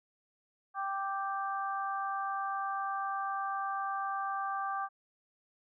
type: harmonic tone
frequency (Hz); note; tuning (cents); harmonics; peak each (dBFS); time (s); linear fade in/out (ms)
392; G4; 0; 2 / 3 / 4; -36 / -35 / -42; 0.74-4.89; 50
effects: none